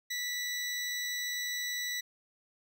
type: tone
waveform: 20% pulse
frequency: 1963 Hz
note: B6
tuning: 11 cents flat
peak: -28 dBFS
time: 0.1-2.01 s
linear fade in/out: 10 ms
effects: none